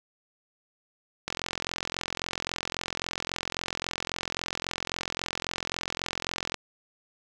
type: click train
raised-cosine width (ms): 0.2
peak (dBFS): -12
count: 231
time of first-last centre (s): 1.28-6.543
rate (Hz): 43.7
effects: none